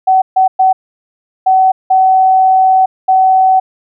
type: tone bursts at uneven times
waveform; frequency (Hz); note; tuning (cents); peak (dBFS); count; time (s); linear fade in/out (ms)
sine; 756; F#5; +37; -5; 6; 0.07-0.22 / 0.36-0.48 / 0.59-0.73 / 1.46-1.72 / 1.9-2.86 / 3.08-3.6; 10
effects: none